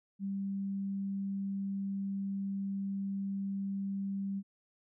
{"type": "tone", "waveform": "sine", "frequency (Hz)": 196.5, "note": "G3", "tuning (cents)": 4, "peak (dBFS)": -33, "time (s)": [0.19, 4.43], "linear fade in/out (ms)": 50, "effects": []}